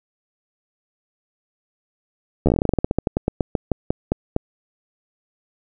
slowing click train, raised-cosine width 2 ms, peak -4 dBFS, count 25, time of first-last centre 2.46-4.364 s, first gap 12 ms, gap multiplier 1.14, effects none

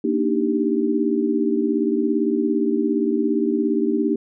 sine chord, Eb major seventh, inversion second, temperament equal, 233.1 / 293.7 / 311.1 / 392 Hz, Bb3 / D4 / Eb4 / G4, 0 / 0 / 0 / 0 cents, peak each -23 dBFS, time 0.04-4.16 s, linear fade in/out 5 ms, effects none

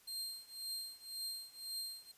sawtooth tone with tremolo, 4186 Hz, C8, in tune, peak -36 dBFS, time 0.07-2.12 s, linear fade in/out 10 ms, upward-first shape triangle, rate 1.9 Hz, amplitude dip 95%, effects white hiss -66 dBFS RMS until 2.17 s + resampled to 32000 Hz

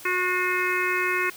harmonic tone with a mistuned harmonic, 363.9 Hz, F#4, 29 cents flat, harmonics 1 / 3 / 4 / 5 / 6 / 7, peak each -29 / -29 / -29 / -29 / -29 / -29 dBFS, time 0.05-1.3 s, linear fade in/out 5 ms, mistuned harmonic 6, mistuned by -39 cents, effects white hiss -44 dBFS RMS until 1.36 s

